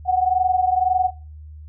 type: tone pair together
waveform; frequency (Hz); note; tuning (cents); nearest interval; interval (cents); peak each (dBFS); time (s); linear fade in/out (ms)
sine; 734.1 / 756; F#5 / F#5; -14 / +37; minor second; 51; -17 / -21; 0.05-1.11; 50
effects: noise-tail reverb RT60 0.4 s tail -24 dB re dry + added 76 Hz sine -36 dBFS peak until 1.68 s